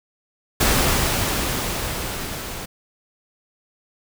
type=noise with level ramp; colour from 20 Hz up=pink; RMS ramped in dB=-17 to -32 dBFS; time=0.6-2.66 s; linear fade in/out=10 ms; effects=none